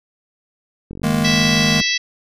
click train, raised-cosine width 3 ms, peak -19 dBFS, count 43, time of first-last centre 0.91-1.813 s, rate 46.5 Hz
square chord, D# suspended fourth, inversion none, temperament just, 155.56 / 207.4 / 233.3 Hz, D#3 / G#3 / A#3, 0 / -2 / +2 cents, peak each -21 dBFS, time 1.03-1.81 s, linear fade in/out 10 ms
harmonic tone, 658 Hz, E5, 3 cents flat, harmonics 3 / 4 / 5 / 6 / 7 / 8 / 9, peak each -22 / -23 / -24 / -25 / -25 / -26 / -27 dBFS, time 1.24-1.98 s, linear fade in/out 10 ms
effects resampled to 32000 Hz

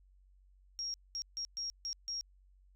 sine tone bursts at uneven times, 5588 Hz, F8, in tune, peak -36 dBFS, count 6, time 0.79-0.94 / 1.15-1.22 / 1.37-1.45 / 1.57-1.7 / 1.85-1.93 / 2.08-2.21 s, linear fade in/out 0 ms, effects added 47 Hz sine -61 dBFS peak until 2.75 s

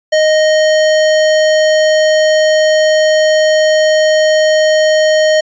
square tone, 621 Hz, D#5, 3 cents flat, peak -8 dBFS, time 0.12-5.41 s, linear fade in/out 10 ms, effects resampled to 16000 Hz

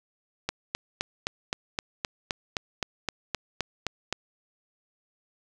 click train, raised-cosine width 0.2 ms, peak -10 dBFS, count 15, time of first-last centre 0.49-4.126 s, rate 3.85 Hz, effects none

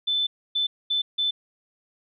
sine tone bursts at uneven times, 3520 Hz, A7, in tune, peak -21 dBFS, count 4, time 0.07-0.27 / 0.55-0.67 / 0.9-1.02 / 1.18-1.31 s, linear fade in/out 10 ms, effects none

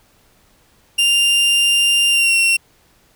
40% pulse tone with pitch glide, 2794 to 2730 Hz, F7 to F7, 0 to -40 cents, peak -11 dBFS, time 0.98-2.57 s, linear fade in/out 10 ms, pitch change -40 cents, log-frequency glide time 2.1-2.36 s, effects pink hiss -55 dBFS RMS until 3.15 s

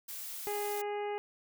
blue noise, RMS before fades -42 dBFS, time 0.08-0.82 s, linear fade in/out 10 ms
harmonic tone, 412.4 Hz, G#4, 12 cents flat, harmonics 1 / 2 / 3 / 4 / 5 / 6 / 7, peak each -35 / -38 / -51 / -52 / -48 / -53 / -55 dBFS, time 0.47-1.18 s, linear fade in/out 0 ms
effects none

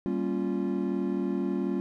triangle chord, G half-diminished seventh, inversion none, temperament equal with one note detuned, 194.53 / 233.1 / 277.2 / 349.2 Hz, G3 / Bb3 / Db4 / F4, -13 / 0 / 0 / 0 cents, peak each -29 / -32 / -30 / -30 dBFS, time 0.06-1.8 s, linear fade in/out 0 ms, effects none

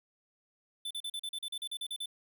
square tone bursts, 3520 Hz, A7, in tune, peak -36 dBFS, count 13, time 0.85-2.059 s, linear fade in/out 5 ms, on 57 ms, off 39 ms, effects none

